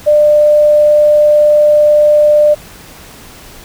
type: tone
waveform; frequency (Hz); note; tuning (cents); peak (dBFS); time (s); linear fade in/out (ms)
sine; 597; D5; +28; -4; 0.06-2.55; 20
effects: pink hiss -35 dBFS RMS until 3.64 s

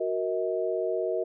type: chord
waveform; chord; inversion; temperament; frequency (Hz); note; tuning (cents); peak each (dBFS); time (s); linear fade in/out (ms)
sine; D# minor; first; equal with one note detuned; 370 / 466.2 / 637.9; F#4 / A#4 / D#5; 0 / 0 / +43; -30; 0-1.24; 10
effects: none

